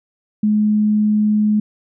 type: tone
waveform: sine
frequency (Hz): 211.6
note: G#3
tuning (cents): +33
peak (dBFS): -12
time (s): 0.43-1.6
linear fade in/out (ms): 5
effects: none